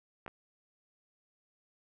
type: clicks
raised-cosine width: 0.5 ms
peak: -28 dBFS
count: 2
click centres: 0.263 / 0.279 s
effects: none